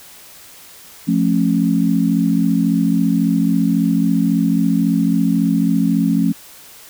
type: chord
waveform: sine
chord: F augmented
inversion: none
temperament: just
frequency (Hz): 174.61 / 218.3 / 272.8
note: F3 / A3 / C#4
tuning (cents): 0 / -13 / -28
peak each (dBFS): -17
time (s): 1.07-6.33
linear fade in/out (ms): 20
effects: white hiss -41 dBFS RMS until 6.89 s